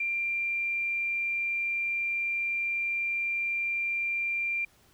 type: tone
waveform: sine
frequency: 2376 Hz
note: D7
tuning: 20 cents sharp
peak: -27 dBFS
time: 0-4.65 s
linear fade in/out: 5 ms
effects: pink hiss -62 dBFS RMS until 4.93 s